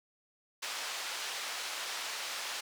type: band-pass noise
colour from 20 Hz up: white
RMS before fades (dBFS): -39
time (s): 0.62-2.61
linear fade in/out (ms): 10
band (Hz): 640 to 5100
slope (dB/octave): 12
effects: none